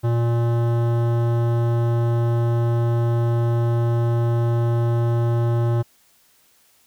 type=tone with hard clipping; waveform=sine; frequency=117.6 Hz; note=A#2; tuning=16 cents sharp; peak=-19 dBFS; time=0.03-5.83 s; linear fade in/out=20 ms; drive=16 dB; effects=white hiss -58 dBFS RMS until 6.86 s